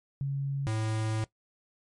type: tone pair in turn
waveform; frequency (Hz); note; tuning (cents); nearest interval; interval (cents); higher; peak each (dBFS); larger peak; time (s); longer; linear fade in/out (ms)
sine / square; 138.59 / 109.8; C#3 / A2; 0 / -3; major third; 403; first; -28 / -29; first; 0.21-0.67 / 0.67-1.24; second; 0
effects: noise-tail reverb RT60 0.1 s tail -18 dB re dry + MP3 48 kbps